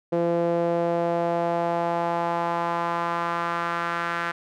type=tone with band-pass filter sweep; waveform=sawtooth; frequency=170.4 Hz; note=F3; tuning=42 cents flat; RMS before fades=-25 dBFS; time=0.12-4.32 s; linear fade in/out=10 ms; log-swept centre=470 to 1500 Hz; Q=2.4; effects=none